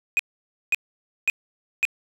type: tone bursts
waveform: triangle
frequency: 2489 Hz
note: D#7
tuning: in tune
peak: -15 dBFS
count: 4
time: 0.17-1.852 s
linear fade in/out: 0 ms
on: 23 ms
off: 530 ms
effects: none